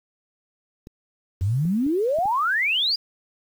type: clicks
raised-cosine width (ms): 3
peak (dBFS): -27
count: 6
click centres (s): 0.871 / 1.411 / 1.653 / 1.865 / 2.187 / 2.256
type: exponential sweep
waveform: sine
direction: up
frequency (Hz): 87.31 to 4978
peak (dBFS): -19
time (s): 1.41-2.96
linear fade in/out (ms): 10
effects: 8-bit